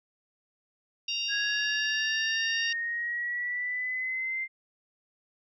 harmonic tone, 931 Hz, A#5, 2 cents flat, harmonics 3 / 4 / 5 / 6, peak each -31 / -37 / -38 / -36 dBFS, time 1.08-2.73 s, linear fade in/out 5 ms
sine linear sweep, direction up, 1642 to 2094 Hz, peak -29 dBFS, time 1.28-4.48 s, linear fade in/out 50 ms
effects none

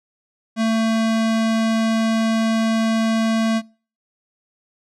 square tone, 223.8 Hz, A3, 30 cents sharp, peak -17 dBFS, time 0.56-3.62 s, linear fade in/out 50 ms, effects noise-tail reverb RT60 0.4 s tail -25 dB re dry + low-pass 7000 Hz 12 dB/octave

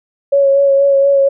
sine tone with vibrato, 554.4 Hz, C#5, in tune, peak -7 dBFS, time 0.32-1.29 s, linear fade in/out 10 ms, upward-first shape sine, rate 4.2 Hz, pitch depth 20 cents each way, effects none

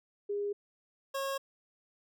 sine / 25% pulse tone pair in turn, 407.8 / 545.3 Hz, G#4 / C#5, -32 / -29 cents, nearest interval perfect fourth, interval 503 cents, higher second, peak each -31 / -29 dBFS, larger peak second, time 0.29-0.53 / 1.14-1.38 s, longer neither, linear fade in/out 10 ms, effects none

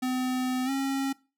square tone with pitch glide, 254.9 to 271.6 Hz, C4 to C#4, -45 to -35 cents, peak -27 dBFS, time 0.02-1.13 s, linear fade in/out 10 ms, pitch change +110 cents, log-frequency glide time 0.65-0.7 s, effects noise-tail reverb RT60 0.3 s tail -21 dB re dry

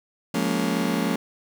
35% pulse chord, Bb minor seventh, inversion second, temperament just, 174.81 / 209.8 / 233.1 / 279.7 Hz, F3 / Ab3 / Bb3 / Db4, +2 / +18 / 0 / +16 cents, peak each -26 dBFS, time 0.34-1.16 s, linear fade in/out 5 ms, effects 8-bit

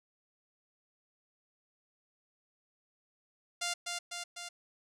5% pulse tone with echo, 698.5 Hz, F5, in tune, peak -21 dBFS, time 3.61-3.74 s, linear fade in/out 10 ms, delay 250 ms, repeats 3, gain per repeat -3 dB, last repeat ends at 4.49 s, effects low-pass 11000 Hz 12 dB/octave

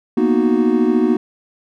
triangle chord, B major seventh, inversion third, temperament equal, 233.1 / 246.9 / 311.1 / 370 Hz, A#3 / B3 / D#4 / F#4, 0 / 0 / 0 / 0 cents, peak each -16 dBFS, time 0.17-1.17 s, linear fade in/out 5 ms, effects none

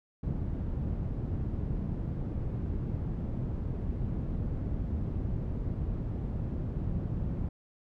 white low-pass noise, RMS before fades -33 dBFS, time 0.23-7.49 s, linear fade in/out 5 ms, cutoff 140 Hz, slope 12 dB/octave, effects none

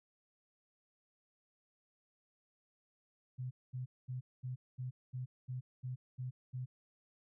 sine tone bursts, 127 Hz, B2, 49 cents sharp, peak -38 dBFS, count 10, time 3.38-6.66 s, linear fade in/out 20 ms, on 130 ms, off 220 ms, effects none

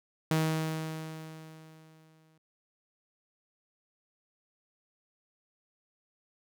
sawtooth tone with exponential decay, 158.6 Hz, D#3, 33 cents sharp, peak -20 dBFS, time 0.31-2.38 s, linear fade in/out 2 ms, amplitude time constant 450 ms, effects none

